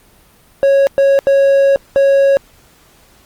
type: tone bursts at uneven times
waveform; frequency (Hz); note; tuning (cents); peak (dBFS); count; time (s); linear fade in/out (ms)
triangle; 551; C#5; -11; -5; 4; 0.63-0.87 / 0.98-1.19 / 1.27-1.76 / 1.96-2.37; 0
effects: pink hiss -48 dBFS RMS until 3.25 s + Opus 32 kbps